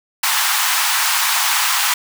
pink high-pass noise, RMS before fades -17 dBFS, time 0.23-1.94 s, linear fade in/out 5 ms, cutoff 840 Hz, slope 48 dB/octave, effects none

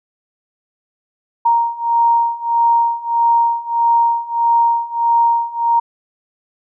sine beating tone pair, 932.3 / 933.9 Hz, A#5 / A#5, 0 / +3 cents, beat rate 1.6 Hz, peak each -16 / -14 dBFS, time 1.45-5.8 s, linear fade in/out 10 ms, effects none

